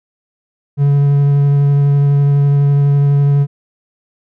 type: tone with vibrato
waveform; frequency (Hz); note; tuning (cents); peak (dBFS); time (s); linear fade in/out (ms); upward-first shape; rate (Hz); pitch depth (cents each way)
triangle; 142; C#3; +42; -6; 0.77-3.47; 50; square; 12; 8
effects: none